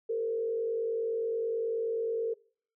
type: tone with frequency modulation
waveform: sine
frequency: 455.4 Hz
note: A#4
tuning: 40 cents flat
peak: -28 dBFS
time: 0.09-2.34 s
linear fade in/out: 10 ms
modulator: 49.4 Hz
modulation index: 0.57
effects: noise-tail reverb RT60 0.5 s tail -24 dB re dry